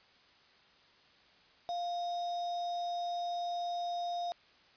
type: tone with sample-and-hold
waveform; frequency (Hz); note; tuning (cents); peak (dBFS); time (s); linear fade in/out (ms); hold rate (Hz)
sine; 699; F5; +1; -33; 1.69-4.32; 0; 4410
effects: white hiss -63 dBFS RMS until 4.76 s + resampled to 11025 Hz